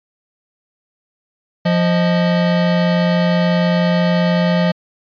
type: tone pair together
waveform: square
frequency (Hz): 174.82 / 623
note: F3 / D#5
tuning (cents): +2 / +2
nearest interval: octave + minor seventh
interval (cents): 2200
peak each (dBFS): -14 / -20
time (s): 1.65-4.72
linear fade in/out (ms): 10
effects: resampled to 11025 Hz